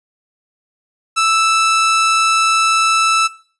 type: tone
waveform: sawtooth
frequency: 1318.5 Hz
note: E6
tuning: in tune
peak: -8 dBFS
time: 1.16-3.28 s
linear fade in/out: 20 ms
effects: noise-tail reverb RT60 0.4 s tail -17 dB re dry + resampled to 24000 Hz